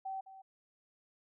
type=tone with echo; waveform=sine; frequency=769 Hz; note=G5; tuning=33 cents flat; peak=-37 dBFS; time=0.05-0.21 s; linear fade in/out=10 ms; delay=210 ms; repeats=1; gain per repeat=-13 dB; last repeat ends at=0.42 s; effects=none